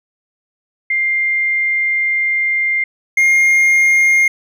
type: tone pair in turn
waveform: sine / triangle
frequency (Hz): 2100 / 2126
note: C7 / C7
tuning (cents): +6 / +27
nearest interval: unison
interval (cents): 21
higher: second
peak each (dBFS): -13 / -7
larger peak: second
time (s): 0.9-2.84 / 3.17-4.28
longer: first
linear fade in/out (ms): 5
effects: none